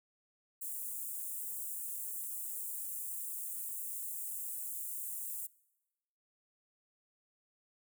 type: high-pass noise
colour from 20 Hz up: white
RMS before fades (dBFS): -41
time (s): 0.61-5.47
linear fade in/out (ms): 10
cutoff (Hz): 7700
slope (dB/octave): 48
effects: noise-tail reverb RT60 1.0 s tail -23 dB re dry